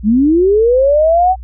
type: linear sweep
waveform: sine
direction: up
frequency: 196 to 765 Hz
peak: -7 dBFS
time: 0.03-1.36 s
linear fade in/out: 50 ms
effects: added 60 Hz sine -26 dBFS peak until 1.43 s